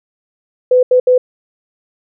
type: tone bursts at uneven times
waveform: sine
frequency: 503 Hz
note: B4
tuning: 32 cents sharp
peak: -6 dBFS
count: 3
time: 0.71-0.83 / 0.91-1 / 1.07-1.18 s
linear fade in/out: 5 ms
effects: none